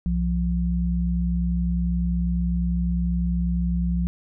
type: tone pair together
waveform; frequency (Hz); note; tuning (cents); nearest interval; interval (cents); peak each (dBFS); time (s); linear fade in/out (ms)
sine; 62.92 / 174.61; B1 / F3; +33 / 0; octave + tritone; 1767; -23; 0.06-4.07; 0
effects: none